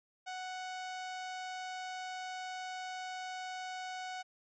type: tone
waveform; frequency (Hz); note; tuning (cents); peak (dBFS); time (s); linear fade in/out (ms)
sawtooth; 741; F#5; +2; -36; 0.26-4.23; 20
effects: resampled to 16000 Hz